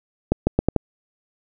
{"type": "accelerating click train", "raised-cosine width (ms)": 2, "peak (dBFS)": -3, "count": 5, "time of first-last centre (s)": [0.32, 0.763], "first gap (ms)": 150, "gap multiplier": 0.8, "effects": []}